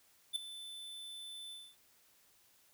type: tone with ADSR envelope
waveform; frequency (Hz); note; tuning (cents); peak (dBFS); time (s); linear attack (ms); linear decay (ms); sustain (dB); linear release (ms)
square; 3520; A7; 0; -31; 0.33-1.76; 29; 5; -15; 250
effects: white hiss -68 dBFS RMS until 2.73 s